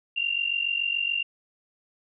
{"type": "tone pair together", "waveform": "sine", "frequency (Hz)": [2753, 2800], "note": ["F7", "F7"], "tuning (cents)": [-25, 4], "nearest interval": "unison", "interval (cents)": 29, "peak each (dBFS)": -27, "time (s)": [0.16, 1.23], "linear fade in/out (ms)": 10, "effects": []}